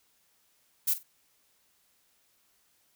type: noise with echo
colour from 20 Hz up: violet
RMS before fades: -26 dBFS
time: 0.87-0.94 s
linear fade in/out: 10 ms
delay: 47 ms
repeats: 2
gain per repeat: -14 dB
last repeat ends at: 1.034 s
effects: white hiss -69 dBFS RMS until 2.95 s